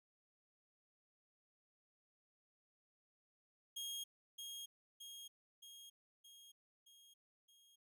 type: tone with echo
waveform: sawtooth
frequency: 3256 Hz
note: G#7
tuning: 35 cents flat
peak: -40 dBFS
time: 3.76-4.04 s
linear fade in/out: 10 ms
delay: 620 ms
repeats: 6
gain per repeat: -4 dB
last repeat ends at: 7.76 s
effects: none